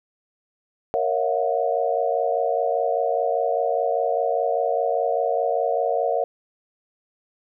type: chord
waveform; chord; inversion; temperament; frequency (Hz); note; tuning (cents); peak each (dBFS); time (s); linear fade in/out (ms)
sine; F# dominant seventh; first; equal with one note detuned; 466.2 / 554.4 / 659.3 / 724.3; A#4 / C#5 / E5 / F#5; 0 / 0 / 0 / -37; -25; 0.94-6.24; 0
effects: none